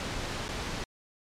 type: noise with dropouts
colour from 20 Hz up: pink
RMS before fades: -34 dBFS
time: 0-0.84 s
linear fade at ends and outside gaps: 1 ms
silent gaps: 0.482-0.489 s
effects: low-pass 6000 Hz 12 dB/octave + MP3 96 kbps